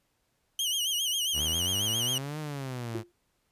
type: tone with vibrato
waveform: sawtooth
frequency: 3057 Hz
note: G7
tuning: 44 cents flat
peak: -24 dBFS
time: 0.59-2.18 s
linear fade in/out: 2 ms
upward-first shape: sine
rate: 7.4 Hz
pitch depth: 110 cents each way
type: exponential two-way sweep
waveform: sawtooth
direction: up then down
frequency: 71.2 to 155.56 to 106.4 Hz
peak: -30 dBFS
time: 1.33-3.04 s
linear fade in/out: 50 ms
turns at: 2.39 s
type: tone with exponential decay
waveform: sine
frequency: 349.2 Hz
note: F4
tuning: in tune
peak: -29 dBFS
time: 2.95-3.12 s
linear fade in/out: 0 ms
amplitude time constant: 36 ms
effects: pink hiss -74 dBFS RMS until 3.51 s + resampled to 32000 Hz